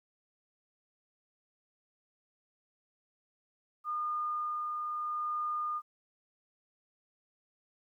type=tone with tremolo; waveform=sine; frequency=1217 Hz; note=D#6; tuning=39 cents flat; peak=-31 dBFS; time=3.84-5.82 s; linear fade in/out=50 ms; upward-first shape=sine; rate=0.77 Hz; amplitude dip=25%; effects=12-bit